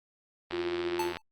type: click train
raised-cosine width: 0.3 ms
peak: -20 dBFS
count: 57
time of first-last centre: 0.51-1.17 s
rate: 84.9 Hz
type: tone with tremolo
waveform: sine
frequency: 350.3 Hz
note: F4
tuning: 5 cents sharp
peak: -28 dBFS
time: 0.52-1.13 s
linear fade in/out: 20 ms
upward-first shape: triangle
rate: 15 Hz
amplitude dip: 45%
type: tone with exponential decay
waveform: square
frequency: 878 Hz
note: A5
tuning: 4 cents flat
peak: -28 dBFS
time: 0.99-1.22 s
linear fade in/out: 5 ms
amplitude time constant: 50 ms
effects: Opus 32 kbps